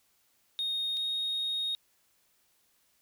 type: tone pair in turn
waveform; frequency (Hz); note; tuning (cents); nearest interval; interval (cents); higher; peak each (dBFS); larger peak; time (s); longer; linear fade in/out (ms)
triangle; 3711 / 3729; A#7 / A#7; -9 / 0; unison; 9; second; -27; neither; 0.59-0.97 / 0.97-1.75; second; 0
effects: tanh soft clip ceiling -25 dBFS + white hiss -70 dBFS RMS until 3.01 s